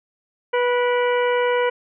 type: harmonic tone with a mistuned harmonic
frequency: 489.9 Hz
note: B4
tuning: 14 cents flat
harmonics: 1 / 2 / 3 / 4 / 5 / 6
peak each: -18 / -24 / -28 / -30 / -32 / -34 dBFS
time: 0.53-1.7 s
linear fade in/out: 10 ms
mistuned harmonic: 5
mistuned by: -86 cents
effects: none